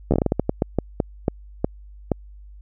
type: slowing click train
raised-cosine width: 2 ms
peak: -5 dBFS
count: 16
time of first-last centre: 0.11-2.117 s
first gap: 12 ms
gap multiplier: 1.3
effects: added 50 Hz sine -40 dBFS peak until 2.61 s